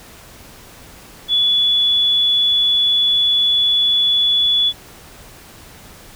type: tone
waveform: sine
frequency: 3424 Hz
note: A7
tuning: 48 cents flat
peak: -12 dBFS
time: 1.28-4.73 s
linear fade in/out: 50 ms
effects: pink hiss -41 dBFS RMS until 6.15 s